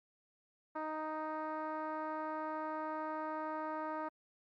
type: tone with low-pass filter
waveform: 10% pulse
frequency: 311.1 Hz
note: D#4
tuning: in tune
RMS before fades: -40 dBFS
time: 0.75-4.09 s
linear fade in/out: 10 ms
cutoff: 1100 Hz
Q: 1.6
effects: Opus 48 kbps